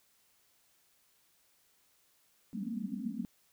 white band-pass noise, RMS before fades -38 dBFS, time 2.53-3.25 s, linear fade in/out 0 ms, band 190 to 260 Hz, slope 96 dB/octave, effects white hiss -70 dBFS RMS until 3.52 s

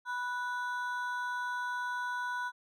triangle ring-modulated tone, 1231 Hz, D#6, 19 cents flat, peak -28 dBFS, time 0.05-2.52 s, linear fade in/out 50 ms, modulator 247 Hz, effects none

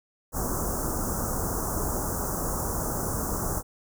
pink band-stop noise, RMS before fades -29 dBFS, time 0.32-3.63 s, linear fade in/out 50 ms, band 1400 to 6000 Hz, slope 48 dB/octave, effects none

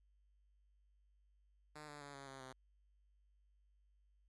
5% pulse tone with pitch steps, 151.2 / 146.81 / 142.55 / 138.41 / 134.39 / 130.49 Hz, D#3 / D3 / C#3 / C#3 / C3 / C3, -49 / 0 / +49 / -2 / +47 / -4 cents, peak -40 dBFS, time 1.75-2.53 s, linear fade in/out 10 ms, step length 130 ms, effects added 50 Hz sine -70 dBFS peak until 4.28 s + resampled to 24000 Hz

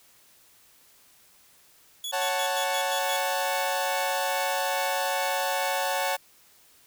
sawtooth tone bursts, 3391 Hz, G#7, 35 cents sharp, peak -28 dBFS, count 7, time 2.04-3.165 s, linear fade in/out 2 ms, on 75 ms, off 100 ms
sawtooth chord, F# minor, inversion second, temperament equal, 554.4 / 740 / 880 Hz, C#5 / F#5 / A5, 0 / 0 / 0 cents, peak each -26 dBFS, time 2.12-6.17 s, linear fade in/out 20 ms
blue noise, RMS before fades -41 dBFS, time 2.99-6.17 s, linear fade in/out 5 ms
effects white hiss -58 dBFS RMS until 6.86 s

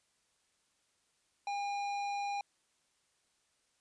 sine tone with hard clipping, 808 Hz, G#5, 48 cents flat, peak -36 dBFS, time 1.47-2.41 s, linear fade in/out 2 ms, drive 12 dB, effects white hiss -75 dBFS RMS until 3.8 s + resampled to 22050 Hz

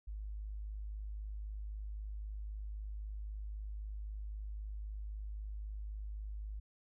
sine tone, 51.91 Hz, G#1, in tune, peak -40 dBFS, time 0.07-6.6 s, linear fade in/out 10 ms, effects none

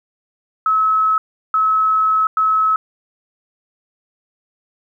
sine tone bursts at uneven times, 1291 Hz, E6, 37 cents flat, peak -12 dBFS, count 3, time 0.66-1.18 / 1.54-2.27 / 2.37-2.76 s, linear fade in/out 2 ms, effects 9-bit

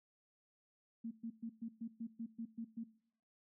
sine tone bursts, 228.6 Hz, A#3, 34 cents flat, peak -40 dBFS, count 10, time 1.04-2.84 s, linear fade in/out 10 ms, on 72 ms, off 120 ms, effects noise-tail reverb RT60 0.7 s tail -20 dB re dry

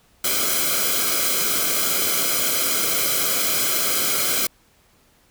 white noise with comb filter, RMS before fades -21 dBFS, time 0.24-4.47 s, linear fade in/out 5 ms, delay 1.1 ms, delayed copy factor -0.9, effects pink hiss -58 dBFS RMS until 5.3 s

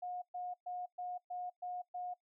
sine tone bursts, 720 Hz, F#5, 47 cents flat, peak -39 dBFS, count 7, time 0.02-2.14 s, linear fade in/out 10 ms, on 200 ms, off 120 ms, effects noise-tail reverb RT60 0.1 s tail -20 dB re dry

